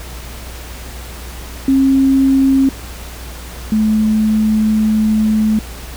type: tone pair in turn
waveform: sine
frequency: 268.8 / 216.3 Hz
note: C4 / A3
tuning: +47 / -29 cents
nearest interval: major third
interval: 376 cents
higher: first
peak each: -8 / -10 dBFS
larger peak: first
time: 1.68-2.69 / 3.72-5.59 s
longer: second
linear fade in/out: 2 ms
effects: added 60 Hz sine -29 dBFS peak until 5.96 s + pink hiss -33 dBFS RMS until 5.96 s